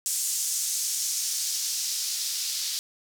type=noise with band-pass filter sweep; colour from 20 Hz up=blue; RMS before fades=-29 dBFS; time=0.06-2.79 s; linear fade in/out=0 ms; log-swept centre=7100 to 4600 Hz; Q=1.8; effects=none